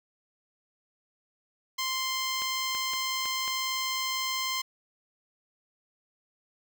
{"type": "tone", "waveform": "10% pulse", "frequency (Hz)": 1046.5, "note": "C6", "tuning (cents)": 0, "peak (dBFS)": -20, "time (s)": [1.78, 4.62], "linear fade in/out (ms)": 10}
{"type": "clicks", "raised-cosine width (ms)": 0.3, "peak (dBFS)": -24, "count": 5, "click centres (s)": [2.42, 2.75, 2.935, 3.256, 3.479]}
{"effects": []}